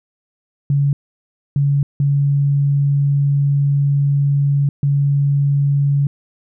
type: tone bursts at uneven times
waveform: sine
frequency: 141.4 Hz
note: C#3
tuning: 35 cents sharp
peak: -12 dBFS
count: 4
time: 0.7-0.93 / 1.56-1.83 / 2-4.69 / 4.83-6.07 s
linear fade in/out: 2 ms
effects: none